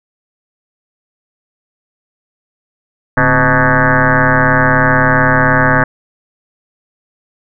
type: tone with frequency modulation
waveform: sine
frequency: 879 Hz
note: A5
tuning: 2 cents flat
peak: -7 dBFS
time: 3.17-5.84 s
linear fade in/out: 5 ms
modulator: 123 Hz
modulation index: 7.3
effects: none